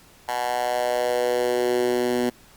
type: tone with high-pass filter sweep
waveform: 10% pulse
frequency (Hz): 123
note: B2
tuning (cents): -7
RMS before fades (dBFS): -23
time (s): 0.28-2.3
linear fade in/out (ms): 10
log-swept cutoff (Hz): 860 to 270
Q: 3.3
effects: pink hiss -52 dBFS RMS until 2.56 s + Opus 48 kbps